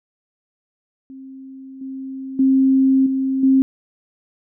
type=tone with level steps; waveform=sine; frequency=266.1 Hz; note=C4; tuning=29 cents sharp; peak=-34 / -27 / -11 / -17 / -10 dBFS; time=1.1-3.62 s; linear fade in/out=0 ms; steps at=1.81 / 2.39 / 3.06 / 3.43 s; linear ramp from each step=5 ms; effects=none